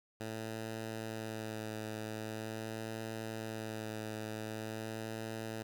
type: tone with vibrato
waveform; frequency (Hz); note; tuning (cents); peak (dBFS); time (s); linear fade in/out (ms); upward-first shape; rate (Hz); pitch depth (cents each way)
10% pulse; 110; A2; 0; -31; 0.2-5.63; 10; sine; 0.44; 21
effects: 10-bit